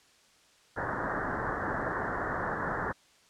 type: low-pass noise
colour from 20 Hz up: white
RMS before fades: -33 dBFS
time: 0.76-2.93 s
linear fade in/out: 20 ms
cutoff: 1800 Hz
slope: 96 dB/octave
effects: white hiss -62 dBFS RMS until 3.29 s + low-pass 7000 Hz 12 dB/octave